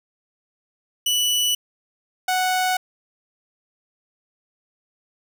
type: tone pair in turn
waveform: sawtooth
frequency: 2960 / 740 Hz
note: F#7 / F#5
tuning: 0 / 0 cents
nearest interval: 2 octaves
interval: 2400 cents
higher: first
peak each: -15 dBFS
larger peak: neither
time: 1.06-1.55 / 2.28-2.77 s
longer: neither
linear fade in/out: 5 ms
effects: none